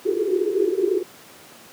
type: band-pass noise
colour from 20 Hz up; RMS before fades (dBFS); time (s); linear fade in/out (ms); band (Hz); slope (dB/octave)
white; -21; 0.05-1.03; 10; 350 to 420; 96
effects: pink hiss -45 dBFS RMS until 1.72 s + high-pass 200 Hz 12 dB/octave